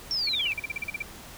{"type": "linear sweep", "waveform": "sine", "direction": "down", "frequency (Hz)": [5530, 2486], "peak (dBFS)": -25, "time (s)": [0.11, 0.52], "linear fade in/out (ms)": 0}
{"type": "tone bursts", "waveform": "sine", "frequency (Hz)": 2349, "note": "D7", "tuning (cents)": 0, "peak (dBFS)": -27, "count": 13, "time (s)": [0.27, 1.024], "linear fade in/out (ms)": 5, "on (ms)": 22, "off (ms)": 39}
{"effects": ["pink hiss -45 dBFS RMS until 1.37 s"]}